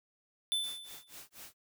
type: tone with exponential decay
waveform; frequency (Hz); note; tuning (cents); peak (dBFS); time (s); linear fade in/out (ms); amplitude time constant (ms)
square; 3519; A7; 0; -28; 0.52-1.17; 0; 140
type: noise with tremolo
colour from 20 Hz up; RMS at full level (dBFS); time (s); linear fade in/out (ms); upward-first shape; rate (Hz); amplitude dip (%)
white; -48; 0.63-1.55; 10; sine; 4.1; 100
effects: none